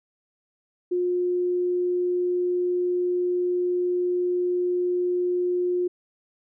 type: tone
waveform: sine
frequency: 357.4 Hz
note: F4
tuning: 40 cents sharp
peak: -21 dBFS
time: 0.91-5.88 s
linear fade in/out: 10 ms
effects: none